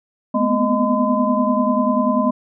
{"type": "tone cluster", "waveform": "sine", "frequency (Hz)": [212.4, 242.4, 252.7, 620, 1019], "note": ["G#3", "B3", "B3", "D#5", "C6"], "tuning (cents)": [39, -32, 40, -6, -46], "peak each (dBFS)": -21, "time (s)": [0.34, 2.31], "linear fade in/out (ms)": 10, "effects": []}